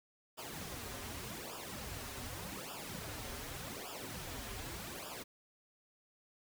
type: noise with flanger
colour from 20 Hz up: pink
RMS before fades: -45 dBFS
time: 0.37-5.24 s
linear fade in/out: 20 ms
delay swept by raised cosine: 0.48 to 6.28 ms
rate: 0.85 Hz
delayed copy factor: -0.95
effects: none